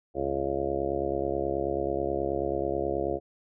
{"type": "harmonic tone with a mistuned harmonic", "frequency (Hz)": 69.3, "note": "C#2", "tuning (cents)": 0, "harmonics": [1, 2, 3, 4, 5, 6, 7, 8, 9, 10], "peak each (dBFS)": [-39, -42, -44, -40, -32, -32, -41, -33, -37, -35], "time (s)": [0.14, 3.2], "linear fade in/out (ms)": 50, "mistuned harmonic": 1, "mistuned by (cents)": 68, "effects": []}